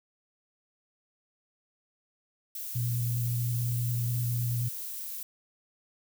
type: noise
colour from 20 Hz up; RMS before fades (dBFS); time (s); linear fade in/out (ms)
violet; -38; 2.55-5.23; 2
type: tone with vibrato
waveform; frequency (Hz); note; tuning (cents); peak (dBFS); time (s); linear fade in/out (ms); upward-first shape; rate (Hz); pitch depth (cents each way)
sine; 120; B2; -49; -27; 2.75-4.69; 10; square; 9.7; 11
effects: none